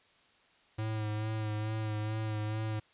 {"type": "tone with vibrato", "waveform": "square", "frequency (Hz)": 108, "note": "A2", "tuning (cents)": -32, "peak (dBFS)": -33, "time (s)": [0.78, 2.8], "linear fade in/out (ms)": 10, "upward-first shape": "sine", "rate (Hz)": 2.3, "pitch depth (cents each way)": 28, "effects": ["white hiss -65 dBFS RMS until 2.93 s", "resampled to 8000 Hz"]}